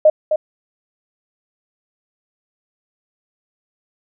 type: tone with echo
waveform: sine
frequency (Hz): 617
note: D#5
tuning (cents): -15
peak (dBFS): -6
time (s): 0.05-0.1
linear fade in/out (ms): 5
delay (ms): 260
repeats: 1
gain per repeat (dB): -7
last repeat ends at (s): 0.36
effects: none